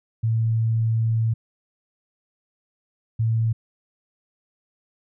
sine tone pair in turn, 112.9 / 112.9 Hz, A2 / A2, +45 / +45 cents, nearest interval unison, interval 0 cents, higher neither, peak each -18 dBFS, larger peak neither, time 0.23-1.34 / 3.19-3.53 s, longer first, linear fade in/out 10 ms, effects none

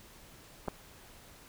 clicks, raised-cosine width 1 ms, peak -28 / -19 dBFS, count 2, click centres 0.678 / 0.683 s, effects pink hiss -55 dBFS RMS until 1.48 s

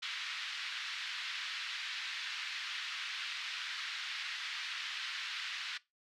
white band-pass noise, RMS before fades -41 dBFS, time 0.02-5.78 s, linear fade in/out 10 ms, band 1400 to 4000 Hz, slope 24 dB/octave, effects noise-tail reverb RT60 0.2 s tail -19 dB re dry

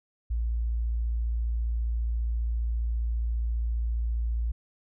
sine tone, 57.4 Hz, A#1, 26 cents flat, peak -25 dBFS, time 0.3-4.52 s, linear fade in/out 10 ms, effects none

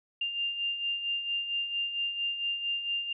sine beating tone pair, 2793 / 2797.4 Hz, F7 / F7, -1 / +2 cents, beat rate 4.4 Hz, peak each -38 / -30 dBFS, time 0.21-3.13 s, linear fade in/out 5 ms, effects none

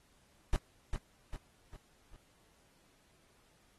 brown noise with echo, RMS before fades -27 dBFS, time 0.53-0.56 s, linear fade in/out 0 ms, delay 400 ms, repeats 4, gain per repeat -6 dB, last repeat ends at 2.16 s, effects pink hiss -69 dBFS RMS until 3.78 s + AAC 32 kbps

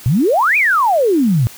sine exponential two-way sweep, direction up then down, 110 to 2540 to 110 Hz, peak -10 dBFS, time 0.06-1.47 s, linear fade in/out 0 ms, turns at 0.57 s, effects white hiss -37 dBFS RMS until 1.57 s

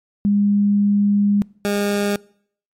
sine / 20% pulse tone pair in turn, 203.5 / 203.5 Hz, G#3 / G#3, -35 / -35 cents, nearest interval unison, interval 0 cents, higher neither, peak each -13 dBFS, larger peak neither, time 0.25-1.42 / 1.65-2.16 s, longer first, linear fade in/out 0 ms, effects noise-tail reverb RT60 0.6 s tail -24 dB re dry + MP3 64 kbps

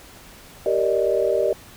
sine chord, Eb major seventh, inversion first, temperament just, 388.9 / 466.7 / 583.4 / 622.3 Hz, G4 / Bb4 / D5 / Eb5, -14 / +2 / -12 / 0 cents, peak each -23 dBFS, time 0.66-1.53 s, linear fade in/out 2 ms, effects pink hiss -45 dBFS RMS until 1.76 s

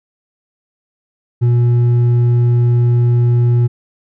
sine tone with hard clipping, 120.2 Hz, B2, 46 cents flat, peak -10 dBFS, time 1.41-3.68 s, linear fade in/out 20 ms, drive 4 dB, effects none

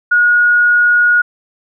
sine tone, 1446 Hz, F#6, 40 cents flat, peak -7 dBFS, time 0.11-1.22 s, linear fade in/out 10 ms, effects none

